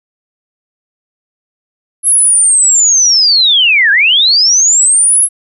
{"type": "linear two-way sweep", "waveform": "sine", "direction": "down then up", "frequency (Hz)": [11000, 1568, 11000], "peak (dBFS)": -5, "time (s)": [2.03, 5.29], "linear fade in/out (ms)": 50, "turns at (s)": 3.91, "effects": []}